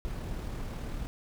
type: noise with amplitude modulation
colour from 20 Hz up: brown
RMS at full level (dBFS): -35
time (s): 0.05-1.07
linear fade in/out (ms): 0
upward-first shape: sine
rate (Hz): 38.2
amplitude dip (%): 30
effects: none